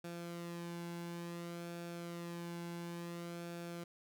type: tone with flanger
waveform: sawtooth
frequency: 171.5 Hz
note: F3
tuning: 31 cents flat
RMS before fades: -45 dBFS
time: 0.04-3.84 s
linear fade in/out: 5 ms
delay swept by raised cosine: 0.99 to 1.63 ms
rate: 0.57 Hz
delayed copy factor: -0.5
effects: none